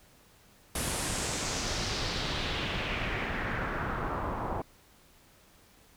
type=noise with low-pass filter sweep; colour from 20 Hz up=pink; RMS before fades=-33 dBFS; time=0.75-4.62 s; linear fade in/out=5 ms; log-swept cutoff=11000 to 870 Hz; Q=2.2; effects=pink hiss -60 dBFS RMS until 5.96 s